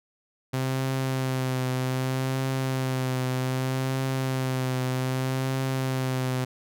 sawtooth tone with vibrato, 130.5 Hz, C3, 4 cents flat, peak -21 dBFS, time 0.53-6.45 s, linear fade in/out 10 ms, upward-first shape triangle, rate 0.64 Hz, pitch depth 32 cents each way, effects none

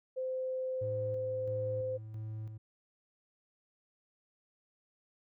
sine tone, 517 Hz, C5, 21 cents flat, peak -33 dBFS, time 0.16-1.98 s, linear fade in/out 20 ms
triangle tone with tremolo, 109 Hz, A2, 16 cents flat, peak -36 dBFS, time 0.81-2.58 s, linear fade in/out 10 ms, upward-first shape square, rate 1.5 Hz, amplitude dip 45%
effects none

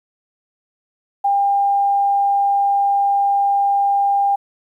sine tone, 800 Hz, G5, 35 cents sharp, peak -13 dBFS, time 1.24-4.36 s, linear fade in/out 10 ms, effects 9-bit

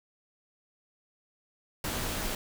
pink noise with comb filter, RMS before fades -33 dBFS, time 1.84-2.35 s, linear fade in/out 2 ms, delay 18 ms, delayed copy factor -0.55, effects none

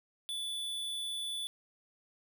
square tone, 3469 Hz, A7, 25 cents flat, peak -36 dBFS, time 0.29-1.47 s, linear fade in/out 0 ms, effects none

